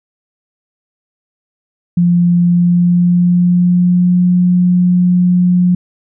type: tone with pitch glide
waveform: sine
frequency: 174.3 to 178.99 Hz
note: F3 to F3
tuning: -3 to +43 cents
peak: -7 dBFS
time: 1.97-5.75 s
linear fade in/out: 5 ms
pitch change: +46 cents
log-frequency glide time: 2.42-4.22 s
effects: none